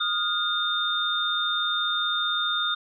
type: tone cluster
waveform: sine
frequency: 1241 / 1416 / 3636 Hz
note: D#6 / F6 / A#7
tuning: -5 / +23 / -44 cents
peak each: -30 / -29 / -25 dBFS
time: 0-2.75 s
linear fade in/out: 10 ms
effects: none